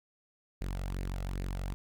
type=tone with flanger; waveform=sawtooth; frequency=46.25 Hz; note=F#1; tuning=in tune; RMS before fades=-36 dBFS; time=0.61-1.74 s; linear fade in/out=0 ms; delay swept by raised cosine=0.43 to 1.53 ms; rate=2.5 Hz; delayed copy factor=+0.55; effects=none